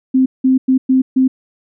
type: tone bursts at uneven times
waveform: sine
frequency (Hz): 260.7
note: C4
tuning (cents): -6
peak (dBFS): -8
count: 5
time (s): 0.14-0.26 / 0.44-0.58 / 0.68-0.78 / 0.89-1.02 / 1.16-1.28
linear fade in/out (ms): 10
effects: none